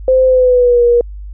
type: tone with pitch glide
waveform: sine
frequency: 518 to 477.8 Hz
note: C5 to A#4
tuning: -17 to +43 cents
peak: -6 dBFS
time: 0.08-1.01 s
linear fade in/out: 2 ms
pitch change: -140 cents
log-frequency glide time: 0.26-0.83 s
effects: added 50 Hz sine -25 dBFS peak until 1.33 s